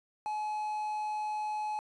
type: tone with quantisation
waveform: triangle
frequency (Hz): 850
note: G#5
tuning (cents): +40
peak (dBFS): -30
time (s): 0.26-1.79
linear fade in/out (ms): 0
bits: 8
effects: resampled to 22050 Hz